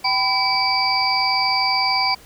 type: tone cluster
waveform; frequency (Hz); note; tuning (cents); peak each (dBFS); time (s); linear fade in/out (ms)
sine; 774 / 998 / 2300 / 4616 / 4847; G5 / B5 / D7 / D8 / D#8; -22 / +18 / -37 / -31 / -46; -23; 0.04-2.15; 10
effects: pink hiss -46 dBFS RMS until 2.25 s